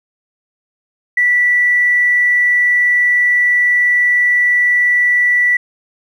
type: tone with tanh clipping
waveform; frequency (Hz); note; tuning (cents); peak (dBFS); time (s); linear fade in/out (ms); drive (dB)
triangle; 1961; B6; -13; -9; 1.17-5.57; 5; 3
effects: none